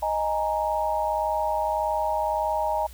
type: chord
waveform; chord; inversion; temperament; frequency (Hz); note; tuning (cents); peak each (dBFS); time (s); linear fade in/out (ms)
sine; D# suspended fourth; none; equal; 622.3 / 830.6 / 932.3; D#5 / G#5 / A#5; 0 / 0 / 0; -27; 0.02-2.87; 10
effects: added 60 Hz sine -42 dBFS peak until 2.93 s + white hiss -51 dBFS RMS until 2.93 s